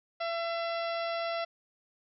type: harmonic tone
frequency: 673 Hz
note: E5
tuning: 36 cents sharp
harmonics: 1 / 2 / 3 / 4 / 5 / 6 / 7 / 8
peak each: -32 / -38 / -42 / -44 / -46 / -48 / -49 / -50 dBFS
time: 0.2-1.45 s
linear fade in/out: 10 ms
effects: none